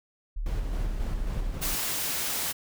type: tone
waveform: sine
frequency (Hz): 36.96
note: D1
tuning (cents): +12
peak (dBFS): -28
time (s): 0.36-1.51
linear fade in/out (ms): 10
type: noise with tremolo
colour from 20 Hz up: brown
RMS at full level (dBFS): -32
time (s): 0.46-1.76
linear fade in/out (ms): 2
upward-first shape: square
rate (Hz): 3.7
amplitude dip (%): 30
type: noise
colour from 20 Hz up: white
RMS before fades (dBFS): -30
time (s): 1.61-2.53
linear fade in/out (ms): 20
effects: none